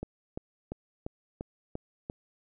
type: click train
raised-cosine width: 2 ms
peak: -22 dBFS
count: 7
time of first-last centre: 0.03-2.099 s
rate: 2.9 Hz
effects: none